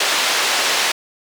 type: band-pass noise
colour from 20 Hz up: white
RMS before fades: -18 dBFS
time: 0-0.92 s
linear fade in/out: 5 ms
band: 470 to 4600 Hz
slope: 12 dB/octave
effects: none